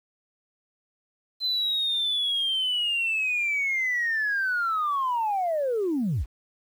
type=linear sweep; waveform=sine; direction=down; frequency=4075 to 35.63 Hz; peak=-22 dBFS; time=1.4-6.26 s; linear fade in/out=50 ms; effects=tanh soft clip ceiling -19 dBFS + 9-bit